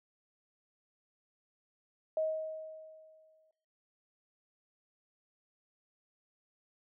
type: tone with exponential decay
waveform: sine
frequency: 631 Hz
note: D#5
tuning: 24 cents sharp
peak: -28 dBFS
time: 2.17-3.51 s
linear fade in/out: 2 ms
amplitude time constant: 290 ms
effects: noise-tail reverb RT60 0.6 s tail -18 dB re dry